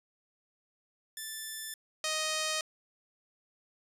5% pulse tone pair in turn, 1760 / 623.9 Hz, A6 / D#5, 0 / +5 cents, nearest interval octave + tritone, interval 1795 cents, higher first, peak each -27 / -19 dBFS, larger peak second, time 1.17-1.74 / 2.04-2.61 s, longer neither, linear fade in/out 2 ms, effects resampled to 32000 Hz

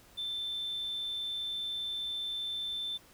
triangle tone, 3545 Hz, A7, 12 cents sharp, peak -31 dBFS, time 0.17-2.98 s, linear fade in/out 20 ms, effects tanh soft clip ceiling -30 dBFS + pink hiss -59 dBFS RMS until 3.13 s

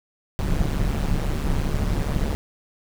brown noise with amplitude modulation, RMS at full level -19 dBFS, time 0.39-2.35 s, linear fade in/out 0 ms, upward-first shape sine, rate 144 Hz, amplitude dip 80%, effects none

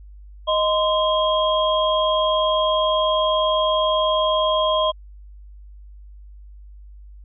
sine tone cluster, 625 / 1033 / 3256 Hz, D#5 / C6 / G#7, +8 / -22 / -35 cents, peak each -19 / -21 / -24 dBFS, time 0.47-4.92 s, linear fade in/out 20 ms, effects added 50 Hz sine -39 dBFS peak until 7.24 s

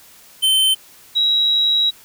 square / sine tone pair in turn, 3086 / 3863 Hz, G7 / B7, -28 / -39 cents, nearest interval major third, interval 389 cents, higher second, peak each -13 dBFS, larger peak neither, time 0.42-0.75 / 1.15-1.91 s, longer second, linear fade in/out 20 ms, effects white hiss -46 dBFS RMS until 2.04 s

